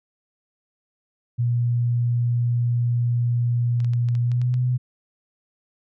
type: tone with pitch glide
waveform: sine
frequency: 120 to 125.1 Hz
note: B2 to B2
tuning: -49 to +23 cents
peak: -18 dBFS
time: 1.38-4.78 s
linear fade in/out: 20 ms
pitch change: +72 cents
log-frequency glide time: 4.22-4.56 s
type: clicks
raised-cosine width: 0.2 ms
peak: -26 dBFS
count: 8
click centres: 3.803 / 3.846 / 3.935 / 4.087 / 4.152 / 4.317 / 4.416 / 4.541 s
effects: none